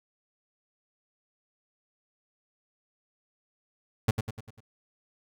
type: tone with echo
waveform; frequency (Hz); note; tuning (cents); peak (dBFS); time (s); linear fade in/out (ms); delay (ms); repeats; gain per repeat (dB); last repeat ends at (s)
35% pulse; 110; A2; 0; -18; 4.08-4.11; 5; 99; 5; -6; 4.605
effects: none